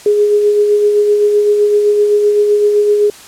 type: tone with tremolo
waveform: sine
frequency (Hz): 415.3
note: G#4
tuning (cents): 0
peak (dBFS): -6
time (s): 0.06-3.1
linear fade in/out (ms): 2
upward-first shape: sine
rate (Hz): 7.8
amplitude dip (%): 35
effects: white hiss -36 dBFS RMS until 3.27 s + low-pass 10000 Hz 12 dB/octave